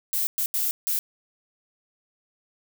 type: noise bursts at uneven times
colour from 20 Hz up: violet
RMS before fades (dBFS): -25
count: 4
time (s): 0.13-0.27 / 0.38-0.46 / 0.54-0.71 / 0.87-0.99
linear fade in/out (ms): 0
effects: none